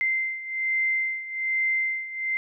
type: beating tone pair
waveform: sine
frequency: 2081 / 2082.2 Hz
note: C7 / C7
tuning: -10 / -9 cents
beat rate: 1.2 Hz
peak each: -29 / -25 dBFS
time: 0.01-2.37 s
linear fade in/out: 0 ms
effects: none